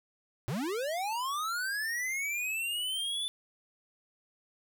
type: linear sweep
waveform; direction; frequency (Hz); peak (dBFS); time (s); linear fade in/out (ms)
square; up; 105.8 to 3515; -32; 0.48-3.28; 0
effects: none